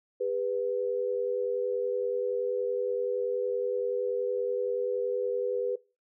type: tone pair together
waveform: sine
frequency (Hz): 403 / 493.6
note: G4 / B4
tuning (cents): +48 / -1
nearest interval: major third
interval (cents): 351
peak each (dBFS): -32 / -28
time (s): 0.2-5.76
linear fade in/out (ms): 10
effects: noise-tail reverb RT60 0.3 s tail -21 dB re dry